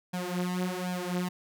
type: tone with flanger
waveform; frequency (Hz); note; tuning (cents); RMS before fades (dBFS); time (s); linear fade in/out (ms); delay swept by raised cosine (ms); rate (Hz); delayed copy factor
sawtooth; 180.6; F#3; -42; -32; 0.13-1.29; 10; 1.2 to 6.6; 1.3; +0.85
effects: none